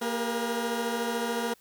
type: tone cluster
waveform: 20% pulse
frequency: 231.7 / 401 / 477.2 Hz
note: A#3 / G4 / A#4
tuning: -10 / +39 / +41 cents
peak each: -26 / -32 / -27 dBFS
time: 0.01-1.54 s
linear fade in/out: 10 ms
effects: white hiss -61 dBFS RMS until 1.6 s